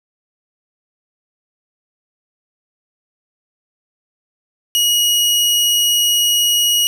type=tone; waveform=sawtooth; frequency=2899 Hz; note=F#7; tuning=36 cents flat; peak=-9 dBFS; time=4.75-6.87 s; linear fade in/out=0 ms; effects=none